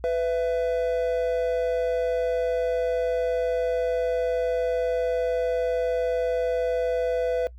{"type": "tone pair together", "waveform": "triangle", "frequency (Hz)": [498.9, 666], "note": ["B4", "E5"], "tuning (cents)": [17, 18], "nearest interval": "perfect fourth", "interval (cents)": 501, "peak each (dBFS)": [-21, -26], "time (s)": [0.04, 7.47], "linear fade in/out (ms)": 0, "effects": ["noise-tail reverb RT60 0.1 s tail -21 dB re dry", "added 60 Hz sine -41 dBFS peak until 7.58 s"]}